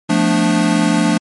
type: chord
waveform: square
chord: B half-diminished seventh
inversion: second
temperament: equal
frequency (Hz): 174.61 / 220 / 246.9 / 293.7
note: F3 / A3 / B3 / D4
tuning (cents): 0 / 0 / 0 / 0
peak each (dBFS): -18 / -17 / -23 / -17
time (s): 0.09-1.18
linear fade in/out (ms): 10
effects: MP3 48 kbps